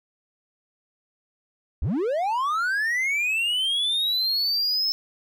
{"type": "linear sweep", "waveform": "triangle", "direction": "up", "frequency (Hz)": [46.25, 5274], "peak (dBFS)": -20, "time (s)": [1.82, 4.92], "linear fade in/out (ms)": 0, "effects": []}